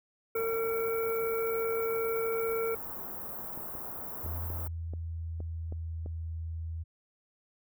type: harmonic tone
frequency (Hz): 453.8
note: A#4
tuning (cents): -47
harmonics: 1 / 3 / 5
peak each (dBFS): -29 / -39 / -43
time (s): 0.35-2.75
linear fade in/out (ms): 5
type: band-stop noise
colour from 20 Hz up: white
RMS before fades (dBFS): -40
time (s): 0.35-4.68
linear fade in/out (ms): 10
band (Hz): 1200 to 15000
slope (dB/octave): 24
type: clicks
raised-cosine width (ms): 2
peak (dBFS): -30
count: 8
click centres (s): 3.576 / 3.752 / 4.262 / 4.502 / 4.936 / 5.404 / 5.724 / 6.061
type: tone with pitch glide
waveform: sine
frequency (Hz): 83 to 81.67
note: E2 to E2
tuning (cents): +12 to -16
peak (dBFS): -34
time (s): 4.23-6.84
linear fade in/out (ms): 20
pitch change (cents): -28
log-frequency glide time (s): 4.51-5.96
effects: none